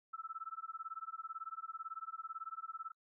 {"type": "tone with tremolo", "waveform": "sine", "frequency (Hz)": 1318.5, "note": "E6", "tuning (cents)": 0, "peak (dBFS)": -39, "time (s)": [0.13, 2.92], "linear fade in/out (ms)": 10, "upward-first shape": "sine", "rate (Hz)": 18, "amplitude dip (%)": 100, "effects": ["noise-tail reverb RT60 0.1 s tail -26 dB re dry"]}